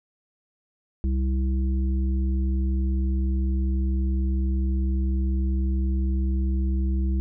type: harmonic tone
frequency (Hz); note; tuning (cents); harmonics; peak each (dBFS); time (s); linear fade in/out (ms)
65.41; C2; 0; 1 / 3 / 5; -21 / -31 / -35; 1.04-7.2; 0
effects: none